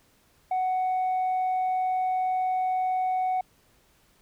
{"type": "tone", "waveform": "sine", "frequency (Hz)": 743, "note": "F#5", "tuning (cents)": 7, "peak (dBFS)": -21, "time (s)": [0.51, 3.41], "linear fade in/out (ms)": 5, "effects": ["tanh soft clip ceiling -22 dBFS", "pink hiss -63 dBFS RMS until 4.21 s"]}